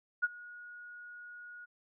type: tone with ADSR envelope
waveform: sine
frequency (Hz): 1448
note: F#6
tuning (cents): -38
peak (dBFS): -24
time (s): 0.22-1.66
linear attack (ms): 20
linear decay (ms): 32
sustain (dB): -22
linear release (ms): 20
effects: none